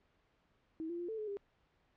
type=tone with pitch steps; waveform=sine; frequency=321.4 / 343.7 / 348.9 / 442.9 / 427.7 / 401.7 Hz; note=E4 / F4 / F4 / A4 / A4 / G4; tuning=-44 / -28 / -2 / +11 / -49 / +42 cents; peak=-38 dBFS; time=0.8-1.37 s; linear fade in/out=0 ms; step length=95 ms; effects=pink hiss -74 dBFS RMS until 1.96 s + low-pass 3000 Hz 12 dB/octave